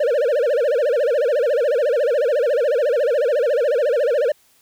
triangle tone with vibrato, 530 Hz, C5, 22 cents sharp, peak -13 dBFS, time 0-4.32 s, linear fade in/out 5 ms, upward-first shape sine, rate 14 Hz, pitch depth 250 cents each way, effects white hiss -57 dBFS RMS until 4.61 s

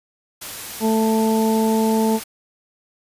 white noise, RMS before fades -32 dBFS, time 0.41-2.24 s, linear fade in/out 10 ms
harmonic tone, 220.9 Hz, A3, 7 cents sharp, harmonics 1 / 2 / 3 / 4, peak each -17 / -21 / -29 / -24 dBFS, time 0.8-2.2 s, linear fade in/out 50 ms
effects resampled to 32000 Hz

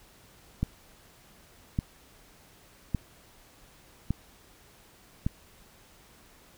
click train, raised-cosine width 5 ms, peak -14 dBFS, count 5, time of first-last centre 0.63-5.265 s, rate 0.863 Hz, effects pink hiss -57 dBFS RMS until 6.57 s

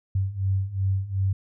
sine beating tone pair, 94.8 / 97.5 Hz, F#2 / G2, +43 / -9 cents, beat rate 2.7 Hz, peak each -27 / -24 dBFS, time 0.15-1.33 s, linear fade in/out 5 ms, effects none

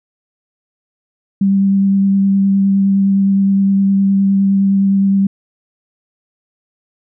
sine tone with vibrato, 196 Hz, G3, in tune, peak -9 dBFS, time 1.41-5.27 s, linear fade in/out 5 ms, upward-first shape sine, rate 9.7 Hz, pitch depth 11 cents each way, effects none

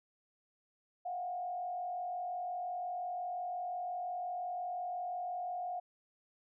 sine tone with frequency modulation, 718 Hz, F5, 48 cents sharp, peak -36 dBFS, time 1.05-5.8 s, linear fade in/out 10 ms, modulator 45.7 Hz, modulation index 0.55, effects none

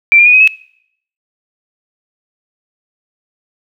sine tone with pitch steps, 2349 / 2405 / 2463 / 2522 / 2582 Hz, D7 / D7 / D#7 / D#7 / E7, 0 / +41 / -18 / +23 / -37 cents, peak -3 dBFS, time 0.12-0.475 s, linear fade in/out 0 ms, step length 71 ms, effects noise-tail reverb RT60 0.7 s tail -23 dB re dry

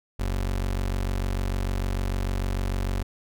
30% pulse tone, 46.69 Hz, F#1, 16 cents sharp, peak -22 dBFS, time 0.19-3.03 s, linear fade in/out 10 ms, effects none

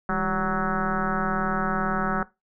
sine tone with frequency modulation, 751 Hz, F#5, 26 cents sharp, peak -22 dBFS, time 0.09-2.23 s, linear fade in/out 2 ms, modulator 183 Hz, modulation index 4.4, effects noise-tail reverb RT60 0.2 s tail -17 dB re dry

